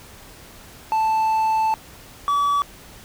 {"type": "tone pair in turn", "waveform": "triangle", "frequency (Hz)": [880, 1144.4], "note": ["A5", "D6"], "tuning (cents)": [0, -45], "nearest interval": "perfect fourth", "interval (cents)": 455, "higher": "second", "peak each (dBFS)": -15, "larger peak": "neither", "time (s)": [[0.92, 1.74], [2.28, 2.62]], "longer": "first", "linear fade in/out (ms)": 0, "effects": ["pink hiss -44 dBFS RMS until 3.04 s"]}